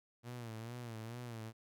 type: tone with vibrato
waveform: sawtooth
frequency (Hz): 116.54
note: A#2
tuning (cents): 0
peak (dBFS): -40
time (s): 0.23-1.53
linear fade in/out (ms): 50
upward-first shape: sine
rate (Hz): 2.3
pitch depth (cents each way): 94
effects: none